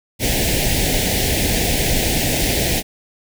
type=band-stop noise; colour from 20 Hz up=pink; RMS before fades=-18 dBFS; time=0.19-2.83 s; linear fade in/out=50 ms; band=790 to 1800 Hz; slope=48 dB/octave; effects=none